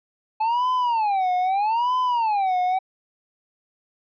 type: tone with vibrato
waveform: triangle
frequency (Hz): 857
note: A5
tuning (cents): -46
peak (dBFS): -17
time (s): 0.4-2.79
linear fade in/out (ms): 10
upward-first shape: sine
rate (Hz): 0.79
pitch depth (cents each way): 290
effects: resampled to 11025 Hz